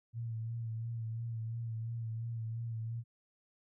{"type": "tone with vibrato", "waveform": "sine", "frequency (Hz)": 114.3, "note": "A#2", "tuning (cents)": -34, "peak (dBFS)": -36, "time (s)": [0.13, 3.04], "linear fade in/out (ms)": 50, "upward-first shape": "sine", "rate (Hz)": 2.9, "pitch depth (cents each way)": 39, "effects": []}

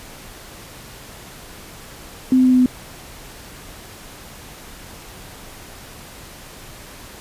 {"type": "tone with pitch steps", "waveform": "sine", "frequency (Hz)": [257.9, 256.4, 254.9, 253.5, 252], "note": ["C4", "C4", "C4", "B3", "B3"], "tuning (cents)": [-25, -35, -45, 45, 35], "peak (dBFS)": -10, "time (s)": [2.32, 2.66], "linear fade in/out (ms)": 2, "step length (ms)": 68, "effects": ["pink hiss -39 dBFS RMS until 7.2 s", "resampled to 32000 Hz"]}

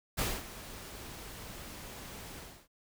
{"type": "noise with ADSR envelope", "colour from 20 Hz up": "pink", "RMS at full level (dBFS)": -31, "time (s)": [0.17, 2.68], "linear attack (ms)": 24, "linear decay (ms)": 230, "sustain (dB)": -15, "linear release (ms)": 310, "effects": []}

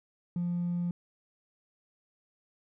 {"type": "tone with hard clipping", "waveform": "sine", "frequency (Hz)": 174.61, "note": "F3", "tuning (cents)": 0, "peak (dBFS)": -29, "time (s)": [0.36, 0.91], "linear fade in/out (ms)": 2, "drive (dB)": 1, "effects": []}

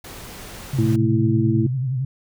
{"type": "noise", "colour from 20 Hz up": "pink", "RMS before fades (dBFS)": -37, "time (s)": [0.04, 0.96], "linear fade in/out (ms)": 5}
{"type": "tone with vibrato", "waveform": "sine", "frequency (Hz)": 129.9, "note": "C3", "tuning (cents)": -12, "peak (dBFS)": -20, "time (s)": [0.73, 2.05], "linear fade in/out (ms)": 5, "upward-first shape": "sine", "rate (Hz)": 11, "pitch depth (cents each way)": 90}
{"type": "harmonic tone", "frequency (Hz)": 110, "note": "A2", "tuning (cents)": 0, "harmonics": [1, 2, 3], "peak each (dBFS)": [-20, -22, -21], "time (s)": [0.78, 1.67], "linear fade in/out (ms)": 10}
{"effects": []}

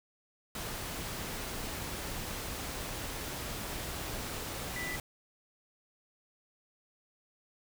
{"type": "tone in noise", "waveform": "sine", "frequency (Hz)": 1983, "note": "B6", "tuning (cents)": 7, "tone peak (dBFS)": -37, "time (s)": [4.76, 4.96], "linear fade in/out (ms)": 2, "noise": "pink", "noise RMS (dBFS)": -39, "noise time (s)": [0.55, 5], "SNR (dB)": -1, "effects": []}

